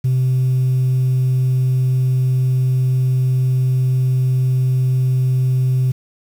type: tone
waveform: sine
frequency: 129 Hz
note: C3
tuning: 24 cents flat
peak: -11 dBFS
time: 0.04-5.92 s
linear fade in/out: 10 ms
effects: tanh soft clip ceiling -11 dBFS + 7-bit